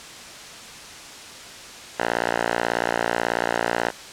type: tone with band-pass filter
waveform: 5% pulse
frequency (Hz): 58.27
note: A#1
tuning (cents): 0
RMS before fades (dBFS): -24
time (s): 1.98-3.91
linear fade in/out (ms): 20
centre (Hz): 1200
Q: 1.3
effects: white hiss -39 dBFS RMS until 4.12 s + low-pass 7000 Hz 12 dB/octave